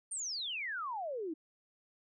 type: exponential sweep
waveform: sine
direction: down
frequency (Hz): 9190 to 300.9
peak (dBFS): -36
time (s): 0.11-1.34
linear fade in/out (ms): 10
effects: none